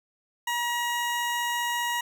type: tone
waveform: 20% pulse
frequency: 955 Hz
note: A#5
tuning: 42 cents sharp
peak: -21 dBFS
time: 0.47-2.01 s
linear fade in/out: 5 ms
effects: none